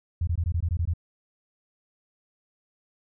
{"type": "tone bursts", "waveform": "sine", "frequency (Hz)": 84.4, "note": "E2", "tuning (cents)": 41, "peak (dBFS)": -22, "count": 9, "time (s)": [0.21, 0.937], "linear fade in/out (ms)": 5, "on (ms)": 63, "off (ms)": 20, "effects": []}